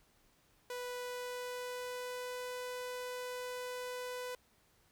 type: tone with pitch glide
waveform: sawtooth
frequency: 493.9 to 498.2 Hz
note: B4 to B4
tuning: 0 to +15 cents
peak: -36 dBFS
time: 0.7-4.35 s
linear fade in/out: 2 ms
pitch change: +15 cents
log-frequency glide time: 0.96-2.41 s
effects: pink hiss -70 dBFS RMS until 4.91 s